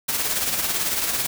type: noise with tremolo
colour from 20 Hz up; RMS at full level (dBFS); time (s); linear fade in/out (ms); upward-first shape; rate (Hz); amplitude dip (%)
white; -22; 0.08-1.27; 10; sine; 18; 45
effects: none